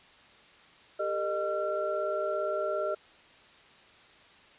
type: tone cluster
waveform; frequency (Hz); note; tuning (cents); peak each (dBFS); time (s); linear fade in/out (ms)
sine; 397.7 / 455.1 / 613 / 1363; G4 / A#4 / D#5 / F6; +25 / -42 / -26 / -43; -35 / -38 / -30 / -36; 0.99-2.95; 10
effects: white hiss -56 dBFS RMS until 4.58 s + resampled to 8000 Hz